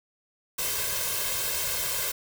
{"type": "noise with comb filter", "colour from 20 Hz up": "white", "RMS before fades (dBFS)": -29, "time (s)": [0.58, 2.12], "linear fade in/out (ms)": 10, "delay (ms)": 1.9, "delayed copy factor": 0.85, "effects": []}